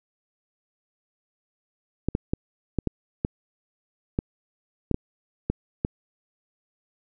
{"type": "clicks", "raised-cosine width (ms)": 3, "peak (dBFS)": -10, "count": 11, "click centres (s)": [2.086, 2.151, 2.335, 2.787, 2.873, 3.249, 4.189, 4.913, 4.944, 5.5, 5.849], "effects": []}